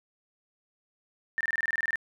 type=tone bursts; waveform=sine; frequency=1800 Hz; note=A6; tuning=39 cents sharp; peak=-25 dBFS; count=12; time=1.38-1.957 s; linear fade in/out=0 ms; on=27 ms; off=23 ms; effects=none